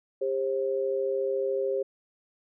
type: tone pair together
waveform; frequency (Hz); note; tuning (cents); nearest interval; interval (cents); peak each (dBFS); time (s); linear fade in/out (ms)
sine; 399.3 / 533; G4 / C5; +32 / +32; perfect fourth; 500; -28; 0.21-1.83; 10
effects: none